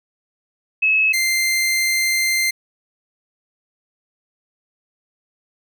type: tone pair in turn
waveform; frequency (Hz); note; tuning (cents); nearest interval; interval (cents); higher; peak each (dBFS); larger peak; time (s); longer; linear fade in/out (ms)
sine / sawtooth; 2583 / 2088; E7 / C7; -36 / -4; major third; 368; first; -13; neither; 0.82-1.13 / 1.13-2.51; second; 10
effects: none